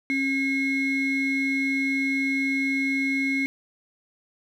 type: ring-modulated tone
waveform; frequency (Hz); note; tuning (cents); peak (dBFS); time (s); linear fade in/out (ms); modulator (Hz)
triangle; 948; A#5; +29; -17; 0.1-3.46; 0; 1220
effects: none